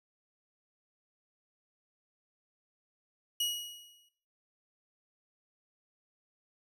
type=tone with exponential decay; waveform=sawtooth; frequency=2904 Hz; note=F#7; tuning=33 cents flat; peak=-25 dBFS; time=3.4-4.09 s; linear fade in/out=5 ms; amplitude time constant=150 ms; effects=noise-tail reverb RT60 0.5 s tail -17 dB re dry